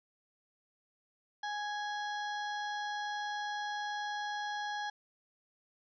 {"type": "harmonic tone with a mistuned harmonic", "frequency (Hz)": 830.6, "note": "G#5", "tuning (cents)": 0, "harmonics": [1, 2, 4, 5, 6, 7], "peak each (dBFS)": [-37, -40, -47, -51, -54, -56], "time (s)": [1.43, 4.9], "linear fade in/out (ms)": 5, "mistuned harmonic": 6, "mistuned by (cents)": 47, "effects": []}